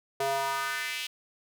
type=tone with high-pass filter sweep; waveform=square; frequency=136.7 Hz; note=C#3; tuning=24 cents flat; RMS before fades=-31 dBFS; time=0.2-1.07 s; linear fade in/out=5 ms; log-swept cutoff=530 to 3000 Hz; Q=2.6; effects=none